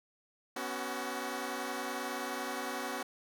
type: chord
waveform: 10% pulse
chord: B suspended second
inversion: none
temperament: equal with one note detuned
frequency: 246.9 / 277.2 / 376 Hz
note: B3 / C#4 / F#4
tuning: 0 / 0 / +28 cents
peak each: -32 dBFS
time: 0.56-3.03 s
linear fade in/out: 5 ms
effects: none